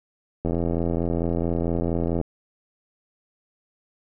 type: click train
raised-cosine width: 2 ms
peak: -12 dBFS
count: 150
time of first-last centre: 0.45-2.213 s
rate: 84.5 Hz
effects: none